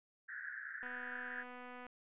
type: band-pass noise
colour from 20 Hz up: pink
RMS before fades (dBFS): -46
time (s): 0.28-1.44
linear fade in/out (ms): 20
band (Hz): 1500 to 1800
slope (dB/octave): 96
type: click train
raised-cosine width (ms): 0.5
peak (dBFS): -37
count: 258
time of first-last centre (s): 0.83-1.866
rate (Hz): 248
effects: resampled to 8000 Hz